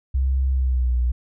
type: tone with pitch glide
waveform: sine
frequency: 66 to 60.87 Hz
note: C2 to B1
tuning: +16 to -24 cents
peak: -17 dBFS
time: 0.14-1.12 s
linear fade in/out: 10 ms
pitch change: -140 cents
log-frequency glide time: 0.51-0.96 s
effects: none